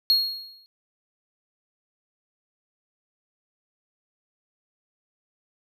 triangle tone with exponential decay, 4294 Hz, C8, 44 cents sharp, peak -13 dBFS, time 0.1-0.66 s, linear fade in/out 0 ms, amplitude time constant 120 ms, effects none

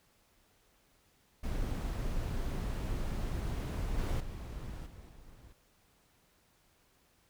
brown noise with level steps, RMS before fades -35 / -32 / -42 / -50 / -54 dBFS, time 1.43-5.53 s, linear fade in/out 10 ms, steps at 3.98 / 4.2 / 4.86 / 5.09 s, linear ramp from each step 5 ms, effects pink hiss -69 dBFS RMS until 7.29 s

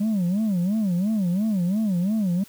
sine tone with vibrato, 196 Hz, G3, in tune, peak -17 dBFS, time 0-2.44 s, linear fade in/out 10 ms, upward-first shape sine, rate 2.9 Hz, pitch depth 220 cents each way, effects tanh soft clip ceiling -19 dBFS + white hiss -50 dBFS RMS until 2.48 s

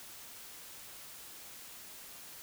silence, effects white hiss -50 dBFS RMS until 2.42 s

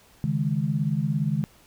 sine chord, C# suspended second, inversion none, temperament just, 138.59 / 155.92 / 207.9 Hz, C#3 / D#3 / G#3, 0 / +4 / +2 cents, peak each -27 / -25 / -28 dBFS, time 0.24-1.44 s, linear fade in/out 0 ms, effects pink hiss -56 dBFS RMS until 1.66 s

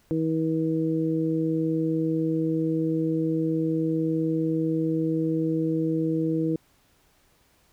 harmonic tone, 160.4 Hz, E3, 47 cents flat, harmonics 1 / 2 / 3, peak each -28 / -24 / -30 dBFS, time 0.11-6.56 s, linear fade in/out 0 ms, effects pink hiss -63 dBFS RMS until 7.72 s

